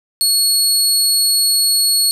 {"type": "tone", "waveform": "25% pulse", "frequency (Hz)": 4354, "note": "C#8", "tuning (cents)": -32, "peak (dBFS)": -7, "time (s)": [0.21, 2.11], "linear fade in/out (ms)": 0, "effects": ["8-bit"]}